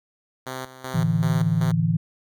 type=tone with tremolo; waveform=5% pulse; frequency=130 Hz; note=C3; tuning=11 cents flat; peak=-19 dBFS; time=0.46-1.72 s; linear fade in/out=10 ms; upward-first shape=square; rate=2.6 Hz; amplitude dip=75%
type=chord; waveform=sine; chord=A suspended fourth; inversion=none; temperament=equal with one note detuned; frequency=110 / 146.07 / 164.81 Hz; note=A2 / D3 / E3; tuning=0 / -9 / 0 cents; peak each=-25 / -25 / -20 dBFS; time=0.94-1.97 s; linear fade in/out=10 ms
effects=none